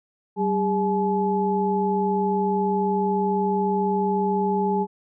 sine tone cluster, 192 / 406.2 / 854 Hz, G3 / G#4 / G#5, -36 / -38 / +48 cents, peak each -24 dBFS, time 0.36-4.87 s, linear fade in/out 50 ms, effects none

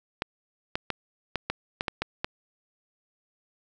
clicks, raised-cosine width 0.3 ms, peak -11 dBFS, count 9, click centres 0.221 / 0.755 / 0.903 / 1.357 / 1.5 / 1.809 / 1.882 / 2.02 / 2.245 s, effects none

